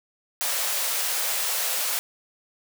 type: high-pass noise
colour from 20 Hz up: white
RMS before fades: -26 dBFS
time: 0.41-1.99 s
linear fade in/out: 0 ms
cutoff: 460 Hz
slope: 48 dB/octave
effects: none